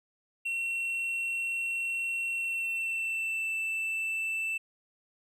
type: tone with pitch glide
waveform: triangle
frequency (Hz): 2721 to 2656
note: F7 to E7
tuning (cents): -46 to +12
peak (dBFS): -28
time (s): 0.45-4.58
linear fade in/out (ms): 10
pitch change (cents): -42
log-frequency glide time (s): 2.32-3.54
effects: none